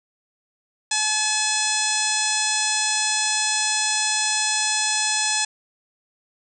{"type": "harmonic tone with a mistuned harmonic", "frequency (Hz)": 857, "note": "A5", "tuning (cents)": -46, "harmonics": [1, 2, 3, 4, 5, 6, 7, 8, 9, 10], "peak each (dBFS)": [-29, -29, -29, -29, -29, -29, -29, -29, -29, -29], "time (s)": [0.91, 5.45], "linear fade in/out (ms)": 5, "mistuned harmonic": 5, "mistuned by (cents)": -61, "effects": []}